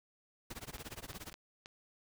pink noise with tremolo, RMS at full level -44 dBFS, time 0.5-1.33 s, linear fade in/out 5 ms, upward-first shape sine, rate 17 Hz, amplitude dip 95%
clicks, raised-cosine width 0.2 ms, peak -31 dBFS, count 5, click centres 0.782 / 1.131 / 1.296 / 1.341 / 1.659 s
effects none

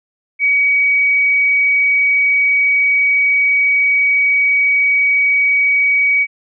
sine tone, 2263 Hz, C#7, 35 cents sharp, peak -10 dBFS, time 0.39-6.27 s, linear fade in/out 50 ms, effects none

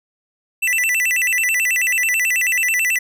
square tone with vibrato, 2300 Hz, D7, 37 cents flat, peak -16 dBFS, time 0.62-2.99 s, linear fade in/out 10 ms, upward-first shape square, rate 9.2 Hz, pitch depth 260 cents each way, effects none

